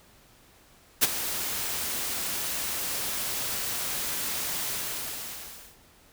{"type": "noise with ADSR envelope", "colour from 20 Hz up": "white", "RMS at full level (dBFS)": -18, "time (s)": [1.01, 5.78], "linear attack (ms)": 22, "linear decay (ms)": 30, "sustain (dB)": -13, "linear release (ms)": 1100, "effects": ["pink hiss -57 dBFS RMS until 6.12 s"]}